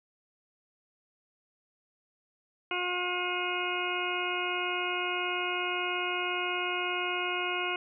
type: harmonic tone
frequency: 358.3 Hz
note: F4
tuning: 44 cents sharp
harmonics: 1 / 2 / 3 / 4 / 6 / 7 / 8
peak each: -36 / -38 / -37 / -37 / -37 / -36 / -37 dBFS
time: 2.71-7.76 s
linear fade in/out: 2 ms
effects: none